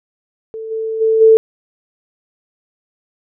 sine tone with level steps, 443.7 Hz, A4, 14 cents sharp, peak -24 / -18 / -10 / -4 dBFS, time 0.54-1.37 s, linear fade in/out 0 ms, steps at 0.7 / 1 / 1.2 s, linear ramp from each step 20 ms, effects none

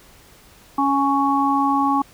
harmonic tone, 277.7 Hz, C#4, 3 cents sharp, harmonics 1 / 3 / 4, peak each -20 / -20 / -20 dBFS, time 0.78-2.02 s, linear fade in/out 5 ms, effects pink hiss -49 dBFS RMS until 2.13 s

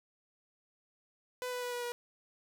sawtooth tone with pitch steps, 499.7 / 495.1 / 490.5 / 486 / 481.6 Hz, B4 / B4 / B4 / B4 / B4, +20 / +4 / -12 / -28 / -44 cents, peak -32 dBFS, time 1.42-1.92 s, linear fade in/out 0 ms, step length 100 ms, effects none

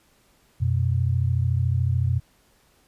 sine tone pair together, 90.53 / 124.3 Hz, F#2 / B2, -37 / +12 cents, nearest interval perfect fourth, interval 549 cents, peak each -22 dBFS, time 0.6-2.2 s, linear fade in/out 20 ms, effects pink hiss -61 dBFS RMS until 2.87 s + resampled to 32000 Hz

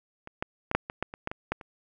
clicks, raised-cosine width 0.5 ms, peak -26 / -14 / -14 / -6 / -19 / -13 / -24 / -15 / -19 / -12 / -28 dBFS, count 11, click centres 0.274 / 0.425 / 0.714 / 0.75 / 0.899 / 1.026 / 1.139 / 1.274 / 1.315 / 1.52 / 1.612 s, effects none

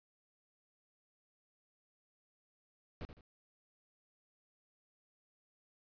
brown noise with echo, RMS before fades -43 dBFS, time 3.01-3.05 s, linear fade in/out 0 ms, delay 79 ms, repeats 2, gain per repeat -9 dB, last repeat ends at 3.208 s, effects resampled to 11025 Hz

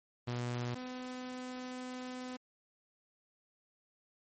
sawtooth tone pair in turn, 121.6 / 252.9 Hz, B2 / B3, -26 / +41 cents, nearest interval octave + minor second, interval 1267 cents, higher second, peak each -31 / -37 dBFS, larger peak first, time 0.27-0.75 / 0.75-2.37 s, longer second, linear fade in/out 10 ms, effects MP3 32 kbps

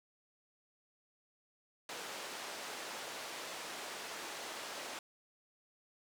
pink band-pass noise, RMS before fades -45 dBFS, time 1.89-4.99 s, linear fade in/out 2 ms, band 470 to 8100 Hz, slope 12 dB/octave, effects none

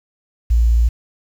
sine tone, 57.7 Hz, A#1, 17 cents flat, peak -10 dBFS, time 0.5-0.89 s, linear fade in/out 10 ms, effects 7-bit

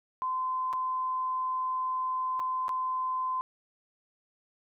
sine tone with dropouts, 1029 Hz, C6, 29 cents flat, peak -28 dBFS, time 0.22-3.41 s, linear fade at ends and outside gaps 0 ms, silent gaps 0.729-0.734 / 2.395-2.4 / 2.682-2.692 s, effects none

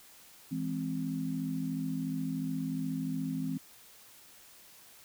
sine chord, E augmented, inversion none, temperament equal, 164.81 / 207.7 / 261.6 Hz, E3 / G#3 / B#3, 0 / 0 / 0 cents, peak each -36 / -40 / -34 dBFS, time 0.51-3.58 s, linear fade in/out 10 ms, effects white hiss -56 dBFS RMS until 5.04 s

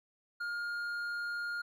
sine tone with hard clipping, 1416 Hz, F6, 23 cents sharp, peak -36 dBFS, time 0.4-1.62 s, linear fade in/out 10 ms, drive 5 dB, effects none

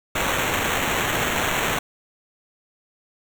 white noise with sample-and-hold, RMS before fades -23 dBFS, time 0.15-1.79 s, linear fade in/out 5 ms, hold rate 4900 Hz, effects none

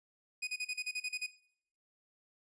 sawtooth tone bursts, 2489 Hz, D#7, in tune, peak -31 dBFS, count 10, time 0.42-1.267 s, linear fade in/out 10 ms, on 55 ms, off 33 ms, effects noise-tail reverb RT60 0.6 s tail -17 dB re dry + resampled to 22050 Hz

